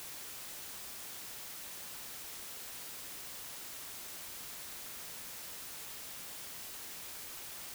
silence, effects white hiss -46 dBFS RMS until 7.74 s

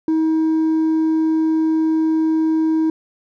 triangle tone with hard clipping, 318.3 Hz, D#4, 39 cents sharp, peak -13 dBFS, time 0.08-2.9 s, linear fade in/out 2 ms, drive 1 dB, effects none

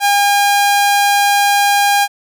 sawtooth tone, 809 Hz, G#5, 46 cents flat, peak -6 dBFS, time 0-2.08 s, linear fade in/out 50 ms, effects none

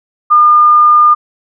sine tone, 1210 Hz, D#6, 49 cents flat, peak -3 dBFS, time 0.3-1.15 s, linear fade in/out 20 ms, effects none

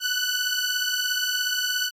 15% pulse beating tone pair, 1480 / 1497 Hz, F#6 / F#6, 0 / +20 cents, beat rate 17 Hz, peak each -20 / -19 dBFS, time 0-1.91 s, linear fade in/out 50 ms, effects AAC 48 kbps

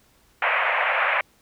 white band-pass noise, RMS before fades -22 dBFS, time 0.42-1.21 s, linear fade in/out 2 ms, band 550 to 2500 Hz, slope 48 dB/octave, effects pink hiss -60 dBFS RMS until 1.41 s

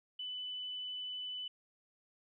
sine tone, 2996 Hz, F#7, 21 cents sharp, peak -39 dBFS, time 0.19-1.48 s, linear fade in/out 5 ms, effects none

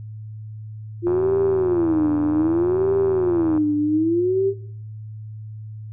sine tone with vibrato, 340.9 Hz, F4, 42 cents flat, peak -16 dBFS, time 1.02-4.54 s, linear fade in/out 50 ms, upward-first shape sine, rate 0.64 Hz, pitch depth 240 cents each way
click train, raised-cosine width 1 ms, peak -17 dBFS, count 209, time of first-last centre 1.07-3.576 s, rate 83 Hz
effects noise-tail reverb RT60 0.6 s tail -17 dB re dry + added 108 Hz sine -32 dBFS peak until 5.92 s

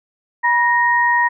sine tone pair together, 965.8 / 1864.7 Hz, B5 / A#6, -39 / 0 cents, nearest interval major seventh, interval 1139 cents, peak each -15 dBFS, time 0.43-1.29 s, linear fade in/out 20 ms, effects none

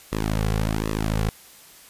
sawtooth tone with flanger, 53.6 Hz, A1, 45 cents flat, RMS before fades -24 dBFS, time 0.12-1.29 s, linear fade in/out 0 ms, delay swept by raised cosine 1.3 to 3.3 ms, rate 1.3 Hz, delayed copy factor -0.9, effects white hiss -48 dBFS RMS until 1.89 s + resampled to 32000 Hz

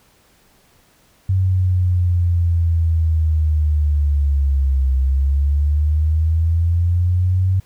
sine linear two-way sweep, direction down then up, 94.7 to 65.5 to 94.7 Hz, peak -13 dBFS, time 1.29-7.6 s, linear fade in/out 5 ms, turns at 4.96 s, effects pink hiss -55 dBFS RMS until 7.65 s

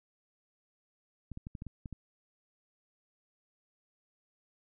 clicks, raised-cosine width 5 ms, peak -29 dBFS, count 8, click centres 1.317 / 1.374 / 1.469 / 1.552 / 1.621 / 1.667 / 1.858 / 1.927 s, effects none

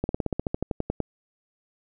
slowing click train, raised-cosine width 2 ms, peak -12 dBFS, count 14, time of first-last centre 0.04-1.003 s, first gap 51 ms, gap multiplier 1.06, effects none

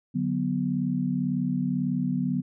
sine chord, B minor, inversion first, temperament equal, 146.83 / 185 / 246.9 Hz, D3 / F#3 / B3, 0 / 0 / 0 cents, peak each -30 / -28 / -27 dBFS, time 0.14-2.42 s, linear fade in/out 20 ms, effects none

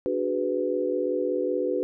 sine chord, G# half-diminished seventh, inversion second, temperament equal with one note detuned, 293.7 / 370 / 415.3 / 497.6 Hz, D4 / F#4 / G#4 / B4, 0 / 0 / 0 / +13 cents, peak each -31 / -28 / -32 / -27 dBFS, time 0.06-1.83 s, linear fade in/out 0 ms, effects none

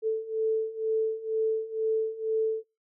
sine beating tone pair, 440 / 442.1 Hz, A4 / A4, 0 / +8 cents, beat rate 2.1 Hz, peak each -30 / -27 dBFS, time 0.02-2.64 s, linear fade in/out 50 ms, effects noise-tail reverb RT60 0.3 s tail -26 dB re dry

